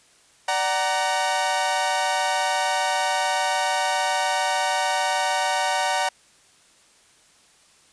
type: chord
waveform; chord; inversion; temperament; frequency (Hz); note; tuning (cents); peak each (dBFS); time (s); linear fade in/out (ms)
sawtooth; D augmented; none; equal with one note detuned; 587.3 / 751.2 / 932.3; D5 / F#5 / A#5; 0 / +26 / 0; -25 / -20 / -21; 0.48-6.09; 5
effects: white hiss -56 dBFS RMS until 7.92 s + resampled to 22050 Hz